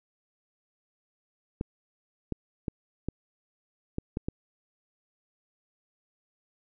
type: clicks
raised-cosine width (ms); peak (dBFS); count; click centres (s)
3; -17; 7; 1.611 / 2.323 / 2.682 / 3.086 / 3.984 / 4.171 / 4.285
effects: none